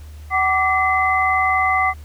sine tone cluster, 755 / 1166 / 2041 Hz, F#5 / D6 / C7, +35 / -13 / -44 cents, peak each -19 dBFS, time 0.3-1.94 s, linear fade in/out 50 ms, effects added 75 Hz sine -34 dBFS peak until 2.04 s + pink hiss -50 dBFS RMS until 2.04 s

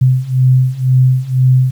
sine beating tone pair, 127.7 / 129.7 Hz, C3 / C3, -42 / -15 cents, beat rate 2 Hz, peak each -12 / -10 dBFS, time 0.01-1.71 s, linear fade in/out 10 ms, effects 7-bit

